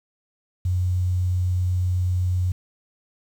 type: tone with quantisation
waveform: sine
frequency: 90.8 Hz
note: F#2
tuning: 32 cents flat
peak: -19 dBFS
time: 0.65-2.52 s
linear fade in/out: 5 ms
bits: 8
effects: none